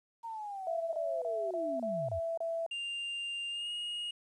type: linear sweep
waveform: sine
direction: down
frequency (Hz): 932.3 to 72.2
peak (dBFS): -38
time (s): 0.23-2.2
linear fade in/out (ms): 20
type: tone bursts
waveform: sine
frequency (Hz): 663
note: E5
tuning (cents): +10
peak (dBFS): -32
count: 7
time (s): 0.67-2.664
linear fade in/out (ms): 2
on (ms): 260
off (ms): 29
type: tone with pitch glide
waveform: triangle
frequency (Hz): 2794 to 2871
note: F7 to F7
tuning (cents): 0 to +47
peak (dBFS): -34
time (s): 2.71-4.11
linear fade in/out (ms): 5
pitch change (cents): +47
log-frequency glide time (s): 3.49-3.71
effects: resampled to 24000 Hz + 11-bit